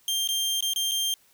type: tone with dropouts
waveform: sawtooth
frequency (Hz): 3180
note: G7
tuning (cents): +24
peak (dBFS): -21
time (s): 0.08-1.14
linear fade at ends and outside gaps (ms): 1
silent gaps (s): 0.275-0.288 / 0.607-0.625 / 0.735-0.76 / 0.912-0.917
effects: white hiss -61 dBFS RMS until 1.33 s